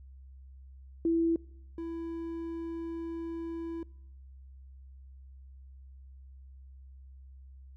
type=tone pair in turn; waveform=sine / triangle; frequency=331.8 / 331.8 Hz; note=E4 / E4; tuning=+11 / +11 cents; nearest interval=unison; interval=0 cents; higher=neither; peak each=-24 / -33 dBFS; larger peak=first; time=1.05-1.36 / 1.78-3.83 s; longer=second; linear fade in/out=2 ms; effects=noise-tail reverb RT60 0.8 s tail -25 dB re dry + added 66 Hz sine -48 dBFS peak until 7.76 s